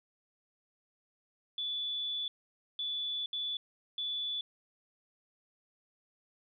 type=tone bursts at uneven times; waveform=sine; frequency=3459 Hz; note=A7; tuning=30 cents flat; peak=-33 dBFS; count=4; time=1.58-2.28 / 2.79-3.26 / 3.33-3.57 / 3.98-4.41 s; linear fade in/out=2 ms; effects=none